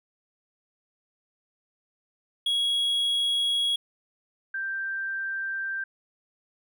triangle / sine tone pair in turn, 3322 / 1572.8 Hz, G#7 / G6, 0 / +5 cents, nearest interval octave + minor second, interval 1295 cents, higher first, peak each -21 / -28 dBFS, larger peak first, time 2.46-3.76 / 4.54-5.84 s, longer neither, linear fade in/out 5 ms, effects none

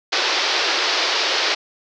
white band-pass noise, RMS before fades -20 dBFS, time 0.12-1.55 s, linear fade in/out 10 ms, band 330 to 5300 Hz, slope 48 dB/octave, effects none

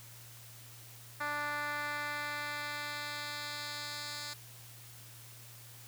10% pulse tone with band-pass filter sweep, 293.7 Hz, D4, in tune, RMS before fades -39 dBFS, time 1.2-4.34 s, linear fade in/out 10 ms, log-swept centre 1500 to 5100 Hz, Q 1.2, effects added 117 Hz sine -54 dBFS peak until 5.87 s + white hiss -54 dBFS RMS until 5.87 s

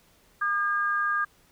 sine tone pair together, 1211 / 1619.7 Hz, D#6 / G#6, -47 / -44 cents, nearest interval perfect fourth, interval 503 cents, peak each -26 dBFS, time 0.41-1.25 s, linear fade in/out 10 ms, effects pink hiss -61 dBFS RMS until 1.51 s

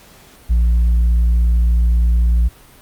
sine tone with tanh clipping, 58.27 Hz, A#1, in tune, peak -11 dBFS, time 0.49-2.49 s, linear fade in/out 20 ms, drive 2 dB, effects pink hiss -45 dBFS RMS until 2.81 s + Opus 48 kbps

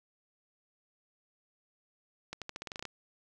accelerating click train, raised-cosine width 0.2 ms, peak -22 dBFS, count 11, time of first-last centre 2.33-2.853 s, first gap 87 ms, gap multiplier 0.88, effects none

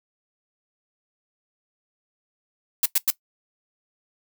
blue noise bursts, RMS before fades -19 dBFS, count 3, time 2.83-3.103 s, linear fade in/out 2 ms, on 27 ms, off 96 ms, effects noise-tail reverb RT60 0.1 s tail -17 dB re dry

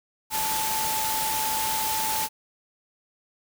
sine tone in noise, 876 Hz, A5, 8 cents flat, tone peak -28 dBFS, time 0.3-2.29 s, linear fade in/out 50 ms, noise white, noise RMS -28 dBFS, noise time 0.3-2.29 s, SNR -3 dB, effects none

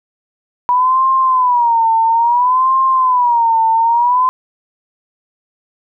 sine tone with vibrato, 975 Hz, B5, 23 cents flat, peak -9 dBFS, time 0.69-4.29 s, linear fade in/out 0 ms, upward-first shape sine, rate 0.59 Hz, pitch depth 140 cents each way, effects none

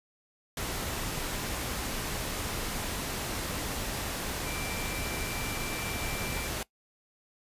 sine tone in noise, 2349 Hz, D7, in tune, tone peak -41 dBFS, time 4.46-6.48 s, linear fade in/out 2 ms, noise pink, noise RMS -34 dBFS, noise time 0.57-6.63 s, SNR -10 dB, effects noise-tail reverb RT60 0.1 s tail -20 dB re dry + resampled to 32000 Hz

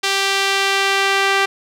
sawtooth tone with band-pass filter sweep, 392 Hz, G4, in tune, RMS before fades -17 dBFS, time 0.03-1.46 s, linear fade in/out 10 ms, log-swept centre 3800 to 2100 Hz, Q 0.88, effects none

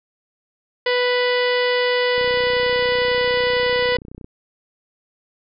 harmonic tone, 493.9 Hz, B4, in tune, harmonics 1 / 2 / 3 / 4 / 5 / 6 / 7 / 8 / 9 / 10, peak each -18 / -27 / -30 / -23 / -35 / -28 / -32 / -37 / -33 / -36 dBFS, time 0.86-3.97 s, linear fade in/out 5 ms
click train, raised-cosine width 3 ms, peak -24 dBFS, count 65, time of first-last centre 2.18-4.245 s, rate 31 Hz
effects none

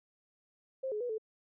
sine tone with pitch steps, 528 / 423.1 / 488.2 / 437.6 Hz, C5 / G#4 / B4 / A4, +16 / +32 / -20 / -9 cents, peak -33 dBFS, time 0.83-1.182 s, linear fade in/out 10 ms, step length 88 ms, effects none

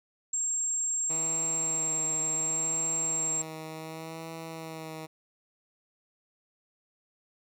sine tone, 7510 Hz, A#8, 12 cents sharp, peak -27 dBFS, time 0.33-3.42 s, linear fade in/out 5 ms
10% pulse tone with vibrato, 160.7 Hz, E3, 44 cents flat, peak -30 dBFS, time 1.09-5.07 s, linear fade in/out 20 ms, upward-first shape sine, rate 0.69 Hz, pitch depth 27 cents each way
effects none

